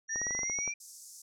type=tone; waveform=sine; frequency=5750 Hz; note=F8; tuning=50 cents sharp; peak=-32 dBFS; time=0.08-0.74 s; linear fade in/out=50 ms
type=exponential sweep; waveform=sine; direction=up; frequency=1774 to 2380 Hz; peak=-37 dBFS; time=0.09-0.74 s; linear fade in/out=5 ms
type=clicks; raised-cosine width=1 ms; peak=-28 dBFS; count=10; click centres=0.159 / 0.216 / 0.268 / 0.308 / 0.35 / 0.391 / 0.433 / 0.498 / 0.588 / 0.677 s
type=high-pass noise; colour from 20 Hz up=pink; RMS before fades=-47 dBFS; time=0.8-1.22 s; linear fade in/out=5 ms; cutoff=5400 Hz; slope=48 dB/octave
effects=low-pass 10000 Hz 12 dB/octave